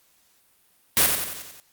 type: noise with echo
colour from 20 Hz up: white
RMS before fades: -17 dBFS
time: 0.97-1.06 s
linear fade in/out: 0 ms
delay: 90 ms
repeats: 6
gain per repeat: -5 dB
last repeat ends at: 1.6 s
effects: white hiss -62 dBFS RMS until 1.72 s + Opus 48 kbps